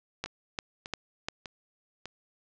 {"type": "two click trains", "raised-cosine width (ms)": 0.2, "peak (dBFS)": [-14, -22], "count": [4, 4], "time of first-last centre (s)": [[0.24, 1.285], [0.26, 2.056]], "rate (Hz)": [2.87, 1.67], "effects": ["low-pass 7000 Hz 12 dB/octave"]}